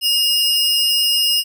45% pulse tone pair together, 2849 / 5095 Hz, F7 / D#8, +34 / +40 cents, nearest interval minor seventh, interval 1006 cents, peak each -17 dBFS, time 0.01-1.44 s, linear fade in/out 50 ms, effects none

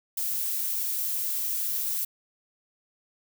violet noise, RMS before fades -29 dBFS, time 0.17-2.05 s, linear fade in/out 5 ms, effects none

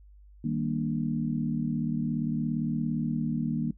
sine chord, Eb major seventh, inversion none, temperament equal, 155.56 / 196 / 233.1 / 293.7 Hz, Eb3 / G3 / Bb3 / D4, 0 / 0 / 0 / 0 cents, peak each -31 / -35 / -29 / -35 dBFS, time 0.44-3.71 s, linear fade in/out 5 ms, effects noise-tail reverb RT60 0.1 s tail -19 dB re dry + added 50 Hz sine -50 dBFS peak until 3.77 s

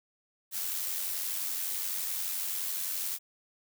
blue noise with amplitude modulation, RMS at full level -32 dBFS, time 0.51-3.19 s, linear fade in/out 50 ms, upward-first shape sine, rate 91.7 Hz, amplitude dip 40%, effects none

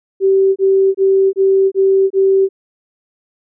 sine tone bursts, 386.6 Hz, G4, 24 cents flat, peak -8 dBFS, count 6, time 0.2-2.49 s, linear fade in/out 50 ms, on 360 ms, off 26 ms, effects none

